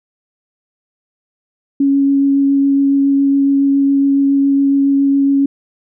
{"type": "tone with vibrato", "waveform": "sine", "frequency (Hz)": 277.2, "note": "C#4", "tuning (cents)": 0, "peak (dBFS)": -9, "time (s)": [1.8, 5.46], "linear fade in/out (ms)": 5, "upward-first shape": "triangle", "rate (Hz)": 7.2, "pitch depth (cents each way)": 10, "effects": []}